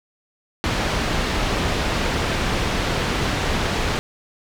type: low-pass noise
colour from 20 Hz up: pink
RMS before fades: -22 dBFS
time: 0.64-3.99 s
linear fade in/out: 0 ms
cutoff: 4400 Hz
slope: 12 dB/octave
effects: none